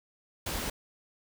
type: noise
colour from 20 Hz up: pink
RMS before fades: -34 dBFS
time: 0.46-0.7 s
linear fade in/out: 5 ms
effects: none